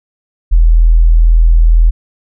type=tone; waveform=sine; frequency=41.04 Hz; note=E1; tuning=7 cents flat; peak=-3 dBFS; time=0.51-1.91 s; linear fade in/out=20 ms; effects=none